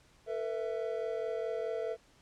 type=chord; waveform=triangle; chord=A suspended second; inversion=none; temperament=equal with one note detuned; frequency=449.2 / 493.9 / 659.3 Hz; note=A4 / B4 / E5; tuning=+36 / 0 / 0 cents; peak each=-34 / -37 / -36 dBFS; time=0.26-1.97 s; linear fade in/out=50 ms; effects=pink hiss -64 dBFS RMS until 2.21 s + low-pass 8000 Hz 12 dB/octave